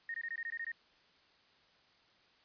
sine tone bursts, 1851 Hz, A#6, 13 cents flat, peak -37 dBFS, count 9, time 0.09-0.718 s, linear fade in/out 2 ms, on 52 ms, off 20 ms, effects white hiss -67 dBFS RMS until 2.44 s + resampled to 11025 Hz

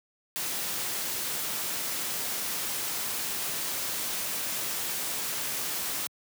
white noise, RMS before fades -32 dBFS, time 0.36-6.07 s, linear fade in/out 0 ms, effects high-pass 100 Hz 12 dB/octave

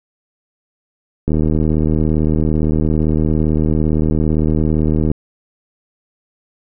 click train, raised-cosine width 3 ms, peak -4 dBFS, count 299, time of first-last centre 1.28-5.115 s, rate 77.7 Hz, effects none

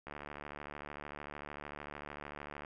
click train, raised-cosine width 0.5 ms, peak -29 dBFS, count 190, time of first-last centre 0.07-2.648 s, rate 73.3 Hz, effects none

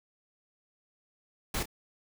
pink noise with echo, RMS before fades -32 dBFS, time 1.54-1.63 s, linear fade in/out 5 ms, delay 27 ms, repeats 1, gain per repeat -11 dB, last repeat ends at 1.657 s, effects none

